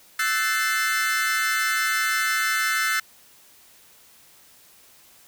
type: chord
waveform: 40% pulse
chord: F# half-diminished seventh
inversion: third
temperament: equal with one note detuned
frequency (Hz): 1318.5 / 1510.2 / 1760 / 2093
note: E6 / F#6 / A6 / C7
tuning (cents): 0 / +35 / 0 / 0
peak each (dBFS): -26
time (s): 0.19-3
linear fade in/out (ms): 5
effects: white hiss -53 dBFS RMS until 5.27 s